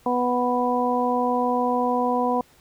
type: harmonic tone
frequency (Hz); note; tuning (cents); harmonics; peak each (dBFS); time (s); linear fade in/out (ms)
246.9; B3; 0; 1 / 2 / 3 / 4; -25 / -25 / -25 / -25; 0.06-2.41; 2
effects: pink hiss -56 dBFS RMS until 2.6 s